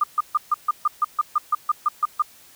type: tone bursts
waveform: sine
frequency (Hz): 1211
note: D#6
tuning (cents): -47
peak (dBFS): -15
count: 14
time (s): 0.01-2.222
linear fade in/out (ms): 5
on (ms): 28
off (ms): 140
effects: white hiss -50 dBFS RMS until 2.55 s